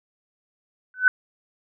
sine tone with exponential growth, 1507 Hz, F#6, 31 cents sharp, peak -8 dBFS, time 0.94-1.08 s, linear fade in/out 1 ms, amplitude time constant 29 ms, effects none

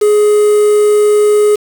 triangle tone with quantisation, 418.8 Hz, G#4, 15 cents sharp, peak -4 dBFS, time 0.01-1.56 s, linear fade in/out 10 ms, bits 4, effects none

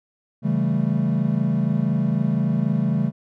triangle chord, A dominant seventh, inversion first, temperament equal, 138.59 / 164.81 / 196 / 220 Hz, C#3 / E3 / G3 / A3, 0 / 0 / 0 / 0 cents, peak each -22 dBFS, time 0.42-3.12 s, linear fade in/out 50 ms, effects none

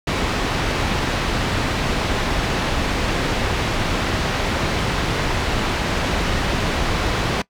pink low-pass noise, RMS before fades -21 dBFS, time 0.07-7.42 s, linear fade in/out 5 ms, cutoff 4000 Hz, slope 12 dB/octave, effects noise-tail reverb RT60 0.1 s tail -21 dB re dry

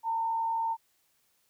sine tone with frequency modulation, 908 Hz, A#5, 46 cents flat, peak -27 dBFS, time 0.03-0.77 s, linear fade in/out 50 ms, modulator 62.8 Hz, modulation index 0.23, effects white hiss -71 dBFS RMS until 1.49 s

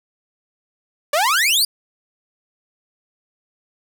sawtooth exponential sweep, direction up, 557 to 4966 Hz, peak -11 dBFS, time 1.13-1.65 s, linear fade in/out 5 ms, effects none

